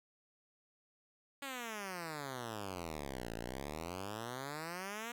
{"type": "exponential two-way sweep", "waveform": "5% pulse", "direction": "down then up", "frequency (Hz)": [283, 55, 241.7], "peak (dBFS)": -30, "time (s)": [1.42, 5.12], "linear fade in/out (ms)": 5, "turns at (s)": 3.34, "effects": []}